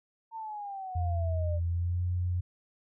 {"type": "exponential sweep", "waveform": "sine", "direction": "down", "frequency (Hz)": [913, 587.3], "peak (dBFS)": -36, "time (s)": [0.31, 1.6], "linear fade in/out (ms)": 50}
{"type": "tone with pitch glide", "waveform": "sine", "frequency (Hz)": [85, 89.23], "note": ["F2", "F2"], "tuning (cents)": [-46, 38], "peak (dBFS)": -27, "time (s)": [0.95, 2.41], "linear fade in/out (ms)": 10, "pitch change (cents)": 84, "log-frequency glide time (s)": [1.66, 2.04]}
{"effects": []}